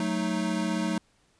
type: chord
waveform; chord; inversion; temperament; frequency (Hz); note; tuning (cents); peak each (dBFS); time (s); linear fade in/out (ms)
square; D# diminished; first; equal; 185 / 220 / 311.1; F#3 / A3 / D#4; 0 / 0 / 0; -31 / -31 / -32; 0-0.98; 2
effects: pink hiss -66 dBFS RMS until 1.39 s + resampled to 22050 Hz